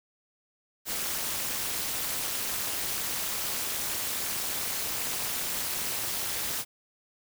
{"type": "noise with amplitude modulation", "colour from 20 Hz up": "white", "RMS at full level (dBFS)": -28, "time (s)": [0.85, 6.65], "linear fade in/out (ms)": 50, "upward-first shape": "sine", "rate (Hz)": 232, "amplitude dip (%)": 85, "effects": []}